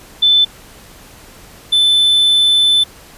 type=tone pair in turn; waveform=sine / triangle; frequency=3520 / 3520 Hz; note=A7 / A7; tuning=0 / 0 cents; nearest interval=unison; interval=0 cents; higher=neither; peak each=-7 dBFS; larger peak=neither; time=0.22-0.45 / 1.72-2.84 s; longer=second; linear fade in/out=10 ms; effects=pink hiss -40 dBFS RMS until 3.17 s + resampled to 32000 Hz